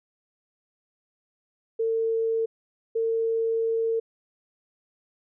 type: tone pair in turn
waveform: sine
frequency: 451.4 / 453.1 Hz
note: A4 / A#4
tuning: +44 / -49 cents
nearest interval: unison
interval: 7 cents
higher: second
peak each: -22 dBFS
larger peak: neither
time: 1.79-2.46 / 2.95-4 s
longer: second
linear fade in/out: 10 ms
effects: none